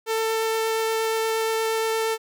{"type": "tone with vibrato", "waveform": "sawtooth", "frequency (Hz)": 445.9, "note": "A4", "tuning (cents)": 23, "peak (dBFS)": -18, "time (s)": [0.06, 2.18], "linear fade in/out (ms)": 50, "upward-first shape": "triangle", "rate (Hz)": 8.5, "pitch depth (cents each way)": 8, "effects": []}